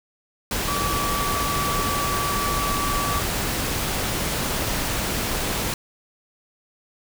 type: tone in noise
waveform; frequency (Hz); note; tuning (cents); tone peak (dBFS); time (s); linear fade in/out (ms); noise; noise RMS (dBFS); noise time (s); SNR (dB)
sine; 1150; D6; -37; -25; 0.68-3.2; 2; pink; -25; 0.51-5.74; -3
effects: none